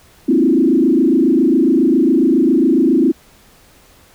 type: tone with frequency modulation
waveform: sine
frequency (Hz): 293.7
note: D4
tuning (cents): 0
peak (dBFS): -9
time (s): 0.28-3.12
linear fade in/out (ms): 10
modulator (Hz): 27.3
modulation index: 2.2
effects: pink hiss -48 dBFS RMS until 4.14 s